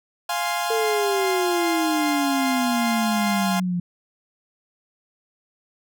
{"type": "chord", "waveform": "sawtooth", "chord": "F minor", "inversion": "none", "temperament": "equal", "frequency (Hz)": [698.5, 830.6, 1046.5], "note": ["F5", "Ab5", "C6"], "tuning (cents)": [0, 0, 0], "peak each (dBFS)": [-22, -24, -25], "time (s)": [0.29, 3.6], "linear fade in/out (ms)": 5}
{"type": "exponential sweep", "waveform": "sine", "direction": "down", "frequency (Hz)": [453.4, 174.2], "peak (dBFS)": -21, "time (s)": [0.7, 3.8], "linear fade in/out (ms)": 5}
{"effects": []}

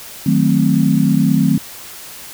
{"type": "chord", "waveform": "sine", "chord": "D# diminished seventh", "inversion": "none", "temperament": "equal", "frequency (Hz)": [155.56, 185, 220, 261.6], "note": ["D#3", "F#3", "A3", "C4"], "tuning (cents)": [0, 0, 0, 0], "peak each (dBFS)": -16, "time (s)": [0.26, 1.58], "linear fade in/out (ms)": 5, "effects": ["white hiss -34 dBFS RMS until 2.33 s"]}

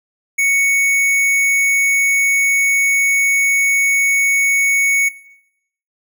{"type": "tone with hard clipping", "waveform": "sine", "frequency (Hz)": 2222, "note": "C#7", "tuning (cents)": 4, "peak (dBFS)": -14, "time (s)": [0.38, 5.09], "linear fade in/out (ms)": 10, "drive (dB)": 16, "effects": ["noise-tail reverb RT60 0.8 s tail -18 dB re dry"]}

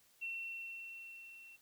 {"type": "tone with level ramp", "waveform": "sine", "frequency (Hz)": 2711, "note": "E7", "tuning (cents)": 48, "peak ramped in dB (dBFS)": [-38, -54], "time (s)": [0.21, 1.57], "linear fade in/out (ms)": 20, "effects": ["white hiss -69 dBFS RMS until 1.61 s"]}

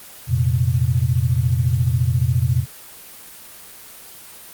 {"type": "chord", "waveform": "sine", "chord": "F suspended fourth", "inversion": "none", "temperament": "equal", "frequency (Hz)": [87.31, 116.54, 130.81], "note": ["F2", "Bb2", "C3"], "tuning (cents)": [0, 0, 0], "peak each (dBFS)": [-21, -19, -19], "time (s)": [0.27, 2.66], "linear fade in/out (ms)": 50, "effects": ["white hiss -40 dBFS RMS until 4.53 s", "Opus 24 kbps"]}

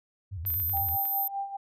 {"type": "tone with vibrato", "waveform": "sine", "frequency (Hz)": 88.4, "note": "F2", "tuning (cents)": 22, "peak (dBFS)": -33, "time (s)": [0.31, 0.97], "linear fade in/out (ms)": 20, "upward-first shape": "square", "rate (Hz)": 8, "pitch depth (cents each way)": 170}
{"type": "clicks", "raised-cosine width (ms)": 0.3, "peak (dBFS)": -32, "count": 8, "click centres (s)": [0.452, 0.503, 0.541, 0.6, 0.696, 0.772, 0.887, 1.054]}
{"type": "tone", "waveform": "sine", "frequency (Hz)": 13650, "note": "G#9", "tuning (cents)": 46, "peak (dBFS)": -27, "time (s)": [0.46, 1.28], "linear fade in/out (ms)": 5}
{"type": "tone with tremolo", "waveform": "sine", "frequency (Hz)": 792, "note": "G5", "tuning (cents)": 18, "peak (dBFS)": -28, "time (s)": [0.73, 1.57], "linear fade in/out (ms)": 10, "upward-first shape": "sine", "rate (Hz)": 4.9, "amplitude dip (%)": 70}
{"effects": []}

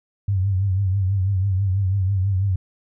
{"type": "tone with vibrato", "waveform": "sine", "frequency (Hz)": 96.3, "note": "G2", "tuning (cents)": -30, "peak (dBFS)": -17, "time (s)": [0.28, 2.56], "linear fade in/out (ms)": 5, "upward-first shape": "triangle", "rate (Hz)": 6.1, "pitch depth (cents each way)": 98, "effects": []}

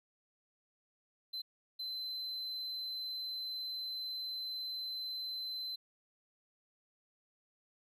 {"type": "tone bursts at uneven times", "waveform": "triangle", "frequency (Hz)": 4061, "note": "B7", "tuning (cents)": 48, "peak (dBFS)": -37, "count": 2, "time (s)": [[1.33, 1.42], [1.79, 5.76]], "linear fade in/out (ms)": 10, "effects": []}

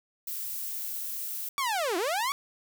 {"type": "noise", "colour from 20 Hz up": "violet", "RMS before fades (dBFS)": -35, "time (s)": [0.27, 1.49], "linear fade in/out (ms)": 5}
{"type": "linear two-way sweep", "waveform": "sawtooth", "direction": "down then up", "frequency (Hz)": [1155, 321, 1155], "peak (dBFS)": -23, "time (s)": [1.58, 2.32], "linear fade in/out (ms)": 0, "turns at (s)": 1.97}
{"effects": []}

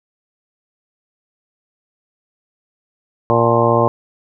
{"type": "harmonic tone with a mistuned harmonic", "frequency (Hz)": 116.9, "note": "A#2", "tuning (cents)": 5, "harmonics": [1, 2, 3, 4, 5, 6, 7, 8, 9], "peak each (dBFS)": [-19, -22, -20, -18, -17, -23, -23, -22, -18], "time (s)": [3.3, 3.88], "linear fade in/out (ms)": 0, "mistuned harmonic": 8, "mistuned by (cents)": -73, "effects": []}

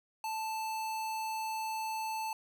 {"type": "tone", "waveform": "square", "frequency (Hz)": 880, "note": "A5", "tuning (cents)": 0, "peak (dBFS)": -35, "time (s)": [0.24, 2.33], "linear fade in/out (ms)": 2, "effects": []}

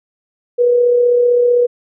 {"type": "tone with amplitude modulation", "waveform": "sine", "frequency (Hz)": 485.5, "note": "B4", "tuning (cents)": -30, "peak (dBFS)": -7, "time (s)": [0.58, 1.67], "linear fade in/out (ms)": 20, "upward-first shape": "sine", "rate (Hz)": 35.6, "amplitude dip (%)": 35, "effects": []}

